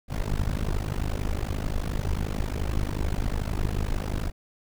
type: noise with amplitude modulation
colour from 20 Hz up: brown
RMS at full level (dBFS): -23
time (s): 0.08-4.32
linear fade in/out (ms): 50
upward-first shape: sine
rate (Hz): 51.3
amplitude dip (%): 100
effects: none